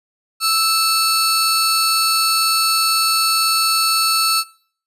sawtooth tone pair together, 1318.5 / 4422 Hz, E6 / C#8, 0 / -5 cents, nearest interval octave + major sixth, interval 2095 cents, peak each -14 dBFS, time 0.4-4.44 s, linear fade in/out 50 ms, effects noise-tail reverb RT60 0.5 s tail -21 dB re dry + resampled to 32000 Hz

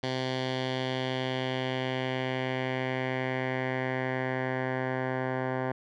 10% pulse tone with low-pass filter sweep, 129.5 Hz, C3, 17 cents flat, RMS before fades -31 dBFS, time 0.03-5.72 s, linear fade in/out 5 ms, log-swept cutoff 4100 to 1400 Hz, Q 2.3, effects none

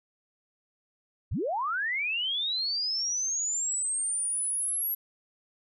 sine linear sweep, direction up, 43.65 to 11660 Hz, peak -27 dBFS, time 1.31-4.95 s, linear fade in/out 10 ms, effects none

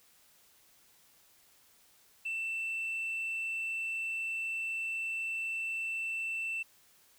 sine tone, 2672 Hz, E7, 23 cents sharp, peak -31 dBFS, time 2.25-6.63 s, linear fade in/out 10 ms, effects tanh soft clip ceiling -31 dBFS + white hiss -64 dBFS RMS until 7.18 s

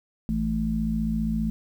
harmonic tone, 55 Hz, A1, in tune, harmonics 1 / 3 / 4, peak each -29 / -30 / -25 dBFS, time 0.29-1.5 s, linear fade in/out 0 ms, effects 9-bit

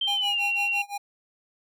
sine tone with pitch glide, 3136 to 2746 Hz, G7 to F7, 0 to -30 cents, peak -23 dBFS, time 0.01-0.82 s, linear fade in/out 5 ms, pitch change -230 cents, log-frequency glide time 0.13-0.4 s
square tone with tremolo, 811 Hz, G#5, 41 cents flat, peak -29 dBFS, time 0.07-0.98 s, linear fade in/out 10 ms, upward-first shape sine, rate 5.9 Hz, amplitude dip 95%
effects none

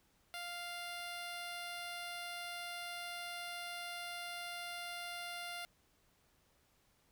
10% pulse tone, 698.5 Hz, F5, in tune, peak -34 dBFS, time 0.34-5.65 s, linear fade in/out 0 ms, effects pink hiss -73 dBFS RMS until 7.11 s

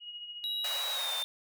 sine tone with tremolo, 2890 Hz, F#7, 41 cents flat, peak -38 dBFS, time 0-0.83 s, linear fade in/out 50 ms, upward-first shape triangle, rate 14 Hz, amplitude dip 55%
triangle tone with pitch glide, 3860 to 3602 Hz, B7 to A7, -40 to +40 cents, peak -31 dBFS, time 0.44-1.24 s, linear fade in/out 0 ms, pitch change -120 cents, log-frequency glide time 0.91-1.11 s
pink high-pass noise, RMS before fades -39 dBFS, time 0.64-1.23 s, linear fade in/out 5 ms, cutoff 550 Hz, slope 48 dB/octave
effects none

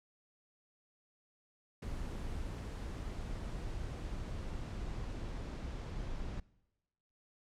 brown noise with low-pass filter sweep, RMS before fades -41 dBFS, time 1.82-6.4 s, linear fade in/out 5 ms, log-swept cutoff 11000 to 6300 Hz, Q 0.79, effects noise-tail reverb RT60 1.0 s tail -23 dB re dry

